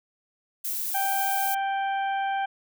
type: noise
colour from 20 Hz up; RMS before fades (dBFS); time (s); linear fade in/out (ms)
violet; -30; 0.64-1.55; 10
type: harmonic tone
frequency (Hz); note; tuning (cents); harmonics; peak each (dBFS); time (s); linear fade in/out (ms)
784; G5; 0; 1 / 2 / 3 / 4; -25 / -33 / -41 / -43; 0.94-2.46; 10
effects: none